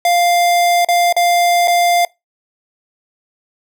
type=tone with dropouts; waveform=square; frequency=698.5 Hz; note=F5; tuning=in tune; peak=-11 dBFS; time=0.05-2.05 s; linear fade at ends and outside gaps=2 ms; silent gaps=0.848-0.886 / 1.126-1.165 / 1.675-1.68 s; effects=noise-tail reverb RT60 0.2 s tail -23 dB re dry